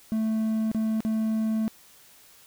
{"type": "tone with dropouts", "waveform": "triangle", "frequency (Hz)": 220, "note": "A3", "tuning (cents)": 0, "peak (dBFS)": -21, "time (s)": [0.12, 1.68], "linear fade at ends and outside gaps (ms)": 0, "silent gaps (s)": [[0.715, 0.747], [1.005, 1.05]], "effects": ["white hiss -54 dBFS RMS until 2.46 s"]}